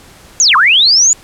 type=linear two-way sweep; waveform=sine; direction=down then up; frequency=7040 to 983 to 7040 Hz; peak=-5 dBFS; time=0.4-1.13 s; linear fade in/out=0 ms; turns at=0.56 s; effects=pink hiss -40 dBFS RMS until 1.23 s + low-pass 12000 Hz 12 dB/octave